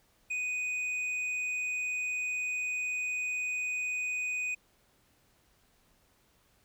triangle tone with hard clipping, 2489 Hz, D#7, in tune, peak -32 dBFS, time 0.3-4.55 s, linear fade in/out 10 ms, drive 8 dB, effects pink hiss -68 dBFS RMS until 6.64 s

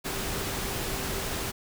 sine tone in noise, 389 Hz, G4, 13 cents flat, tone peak -42 dBFS, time 0.04-1.52 s, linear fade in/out 20 ms, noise pink, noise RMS -32 dBFS, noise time 0.04-1.52 s, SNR -13 dB, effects none

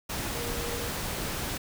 sine tone in noise, 472.8 Hz, A#4, 24 cents sharp, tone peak -37 dBFS, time 0.34-0.89 s, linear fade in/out 10 ms, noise pink, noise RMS -33 dBFS, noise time 0.09-1.58 s, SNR -7 dB, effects none

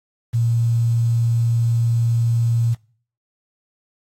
sine tone with quantisation, 116.54 Hz, A#2, in tune, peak -15 dBFS, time 0.33-2.75 s, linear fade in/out 20 ms, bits 7, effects noise-tail reverb RT60 0.5 s tail -24 dB re dry + AAC 48 kbps

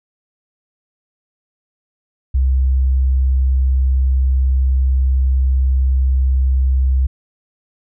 sine tone, 65.41 Hz, C2, in tune, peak -11 dBFS, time 2.34-7.07 s, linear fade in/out 10 ms, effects none

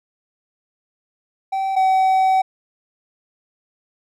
triangle tone pair in turn, 772 / 759.2 Hz, G5 / F#5, -27 / +44 cents, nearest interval unison, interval 29 cents, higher first, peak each -17 / -11 dBFS, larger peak second, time 1.52-1.76 / 1.76-2.42 s, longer second, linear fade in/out 10 ms, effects none

